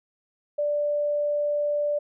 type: tone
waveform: sine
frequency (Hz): 587.3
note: D5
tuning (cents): 0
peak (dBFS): -22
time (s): 0.58-1.99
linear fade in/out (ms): 10
effects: none